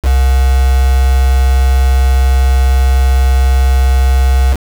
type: tone with quantisation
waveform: sine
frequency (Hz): 65.41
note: C2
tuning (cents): 0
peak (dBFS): -6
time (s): 0.02-4.57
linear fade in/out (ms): 50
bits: 3
effects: none